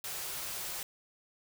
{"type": "band-stop noise", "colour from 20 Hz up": "white", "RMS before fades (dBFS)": -39, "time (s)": [0.04, 0.83], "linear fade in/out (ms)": 2, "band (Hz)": [200, 310], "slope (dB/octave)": 96, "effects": []}